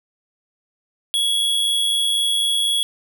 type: tone with amplitude modulation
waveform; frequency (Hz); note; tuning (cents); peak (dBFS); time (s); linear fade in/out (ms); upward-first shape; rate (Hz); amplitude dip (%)
square; 3346; G#7; +12; -16; 1.14-2.83; 0; sine; 104; 35
effects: 9-bit